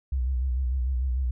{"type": "tone with vibrato", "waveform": "sine", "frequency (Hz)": 63.8, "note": "C2", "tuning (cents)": -43, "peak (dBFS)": -23, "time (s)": [0.12, 1.31], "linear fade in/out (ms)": 5, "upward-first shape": "sine", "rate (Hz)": 6.7, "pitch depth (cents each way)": 86, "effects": []}